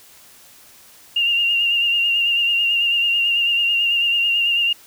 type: tone with vibrato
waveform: sine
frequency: 2798 Hz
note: F7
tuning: 3 cents sharp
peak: -15 dBFS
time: 1.16-4.73 s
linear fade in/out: 5 ms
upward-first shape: sine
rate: 9.1 Hz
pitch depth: 33 cents each way
effects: white hiss -47 dBFS RMS until 4.86 s